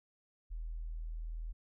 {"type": "tone", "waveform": "sine", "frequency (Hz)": 40.46, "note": "E1", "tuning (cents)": -32, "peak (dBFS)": -38, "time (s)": [0.5, 1.53], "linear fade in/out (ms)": 20, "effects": []}